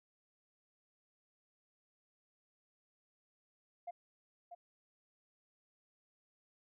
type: tone with echo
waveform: sine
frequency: 698.5 Hz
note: F5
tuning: in tune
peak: -39 dBFS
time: 3.87-3.91 s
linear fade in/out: 10 ms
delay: 640 ms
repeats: 1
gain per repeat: -8 dB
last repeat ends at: 4.55 s
effects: tanh soft clip ceiling -38 dBFS